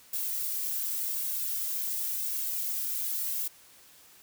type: noise with flanger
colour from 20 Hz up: violet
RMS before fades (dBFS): -32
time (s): 0.13-3.48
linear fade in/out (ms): 5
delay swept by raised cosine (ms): 1.8 to 2.57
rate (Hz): 0.9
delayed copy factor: +0.75
effects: white hiss -56 dBFS RMS until 4.22 s